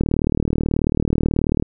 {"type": "click train", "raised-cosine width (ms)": 3, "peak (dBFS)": -5, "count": 63, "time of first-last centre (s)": [0.01, 1.625], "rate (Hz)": 38.4, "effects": []}